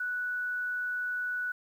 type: tone with quantisation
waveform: sine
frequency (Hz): 1478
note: F#6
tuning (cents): -2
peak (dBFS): -30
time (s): 0-1.52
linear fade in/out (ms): 5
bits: 10
effects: none